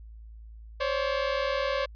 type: tone pair together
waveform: sawtooth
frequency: 529.3 / 569 Hz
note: C5 / C#5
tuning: +20 / +45 cents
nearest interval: minor second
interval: 125 cents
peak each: -25 dBFS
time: 0.8-1.86 s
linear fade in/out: 10 ms
effects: added 55 Hz sine -43 dBFS peak until 1.95 s + resampled to 11025 Hz